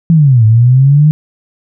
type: linear two-way sweep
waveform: sine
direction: down then up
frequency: 170.5 to 107.4 to 155.4 Hz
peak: -3 dBFS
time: 0.1-1.11 s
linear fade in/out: 0 ms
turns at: 0.45 s
effects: none